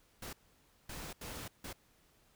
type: noise bursts at uneven times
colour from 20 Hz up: pink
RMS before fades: -45 dBFS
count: 4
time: 0.22-0.33 / 0.89-1.13 / 1.21-1.48 / 1.64-1.73 s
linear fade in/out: 5 ms
effects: pink hiss -69 dBFS RMS until 2.35 s